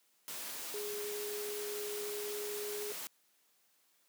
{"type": "tone in noise", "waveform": "sine", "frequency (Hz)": 415.3, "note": "G#4", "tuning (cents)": 0, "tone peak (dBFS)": -39, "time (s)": [0.74, 2.92], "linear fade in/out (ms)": 0, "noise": "white", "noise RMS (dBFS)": -43, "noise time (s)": [0.28, 3.07], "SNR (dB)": 1, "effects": ["white hiss -72 dBFS RMS until 4.08 s", "high-pass 200 Hz 12 dB/octave"]}